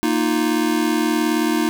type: chord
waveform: square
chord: Bb suspended fourth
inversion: none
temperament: just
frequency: 233.1 / 310.8 / 349.6 Hz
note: Bb3 / Eb4 / F4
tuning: 0 / -2 / +2 cents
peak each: -23 / -20 / -24 dBFS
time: 0.03-1.69 s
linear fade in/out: 0 ms
effects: none